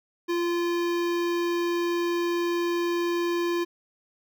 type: tone with notch filter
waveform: square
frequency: 345.2 Hz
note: F4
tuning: 20 cents flat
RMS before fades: -26 dBFS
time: 0.28-3.65 s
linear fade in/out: 20 ms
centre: 9400 Hz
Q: 0.72
effects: none